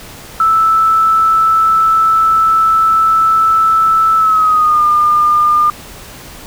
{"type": "tone with pitch glide", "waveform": "sine", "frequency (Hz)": [1316, 1206.8], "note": ["E6", "D6"], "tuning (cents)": [-3, 47], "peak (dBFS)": -7, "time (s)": [0.4, 5.7], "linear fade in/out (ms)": 2, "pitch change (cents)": -150, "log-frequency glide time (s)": [4.16, 4.84], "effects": ["pink hiss -33 dBFS RMS until 6.46 s"]}